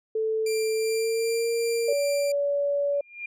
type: tone with pitch glide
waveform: sine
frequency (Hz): 440 to 463.2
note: A4 to A#4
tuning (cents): 0 to -11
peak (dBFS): -23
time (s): 0.15-1.93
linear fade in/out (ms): 5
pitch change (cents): +89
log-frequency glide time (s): 0.74-1.49
type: tone with tremolo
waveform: 15% pulse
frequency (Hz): 2369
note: D7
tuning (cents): +14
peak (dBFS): -25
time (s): 0.46-2.32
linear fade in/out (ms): 5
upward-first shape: sine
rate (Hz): 2.6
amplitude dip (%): 25
type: tone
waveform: sine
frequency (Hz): 570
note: C#5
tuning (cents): +48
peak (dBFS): -22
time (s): 1.88-3.01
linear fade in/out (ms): 5
type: tone with exponential growth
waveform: sine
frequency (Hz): 2405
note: D7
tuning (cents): +41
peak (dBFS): -29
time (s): 2.93-3.26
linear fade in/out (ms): 5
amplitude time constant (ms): 71
effects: none